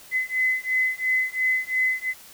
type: beating tone pair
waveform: sine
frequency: 2029 / 2031.9 Hz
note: B6 / B6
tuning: +46 / +49 cents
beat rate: 2.9 Hz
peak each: -24 dBFS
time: 0.11-2.14 s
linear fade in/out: 50 ms
effects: white hiss -47 dBFS RMS until 2.33 s